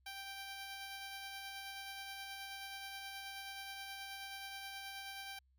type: tone with tremolo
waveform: 10% pulse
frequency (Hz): 784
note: G5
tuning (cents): 0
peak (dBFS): -36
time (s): 0.06-5.39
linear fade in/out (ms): 5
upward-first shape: sine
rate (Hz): 9.4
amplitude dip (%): 25
effects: added 65 Hz sine -69 dBFS peak until 5.58 s + MP3 96 kbps